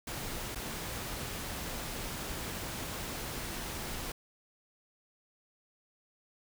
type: noise with dropouts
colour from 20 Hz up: pink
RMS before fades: -39 dBFS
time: 0.07-4.12 s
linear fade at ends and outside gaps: 5 ms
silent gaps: 0.549-0.556 s
effects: none